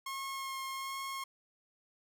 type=tone with vibrato; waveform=sawtooth; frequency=1078 Hz; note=C#6; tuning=49 cents flat; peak=-34 dBFS; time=0.06-1.24 s; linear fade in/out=5 ms; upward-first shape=sine; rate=1.3 Hz; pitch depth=12 cents each way; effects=none